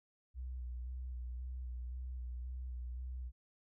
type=tone with vibrato; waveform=sine; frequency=62.1 Hz; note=B1; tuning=10 cents sharp; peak=-40 dBFS; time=0.34-3.32 s; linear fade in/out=50 ms; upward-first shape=square; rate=1.9 Hz; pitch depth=28 cents each way; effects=none